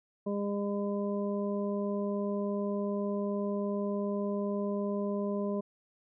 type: harmonic tone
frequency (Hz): 202.6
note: G#3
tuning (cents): -43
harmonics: 1 / 2 / 3 / 5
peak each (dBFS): -32 / -35 / -37 / -44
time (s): 0.26-5.61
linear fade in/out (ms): 10
effects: none